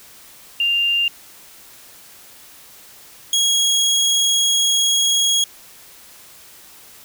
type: tone pair in turn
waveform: sine / 25% pulse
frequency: 2794 / 3307 Hz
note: F7 / G#7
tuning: 0 / -8 cents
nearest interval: minor third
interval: 292 cents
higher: second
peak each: -15 / -11 dBFS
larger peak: second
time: 0.6-1.08 / 3.33-5.44 s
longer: second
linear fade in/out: 2 ms
effects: white hiss -44 dBFS RMS until 7.04 s